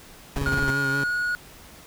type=tone with vibrato; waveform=20% pulse; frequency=137.9 Hz; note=C#3; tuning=9 cents flat; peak=-22 dBFS; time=0.36-1.04 s; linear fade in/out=5 ms; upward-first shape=sine; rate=5.2 Hz; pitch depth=32 cents each way
type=noise bursts; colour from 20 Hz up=brown; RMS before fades=-26 dBFS; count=7; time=0.36-0.703 s; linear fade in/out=0 ms; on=25 ms; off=28 ms
type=tone with pitch glide; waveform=triangle; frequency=1434 to 1452.3 Hz; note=F6 to F#6; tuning=+45 to -33 cents; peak=-21 dBFS; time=0.46-1.35 s; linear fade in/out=0 ms; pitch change=+22 cents; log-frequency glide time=0.9-1.14 s
effects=pink hiss -47 dBFS RMS until 1.86 s